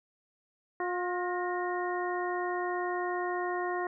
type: harmonic tone with a mistuned harmonic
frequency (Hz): 357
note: F4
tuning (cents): +38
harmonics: 1 / 2 / 3 / 4 / 5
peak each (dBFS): -33 / -35 / -37 / -43 / -39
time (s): 0.8-3.87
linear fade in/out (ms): 2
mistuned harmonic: 5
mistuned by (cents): +65
effects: none